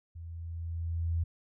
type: tone with level ramp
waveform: sine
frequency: 83.5 Hz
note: E2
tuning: 23 cents sharp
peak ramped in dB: -41 to -26 dBFS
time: 0.15-1.24 s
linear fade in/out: 10 ms
effects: none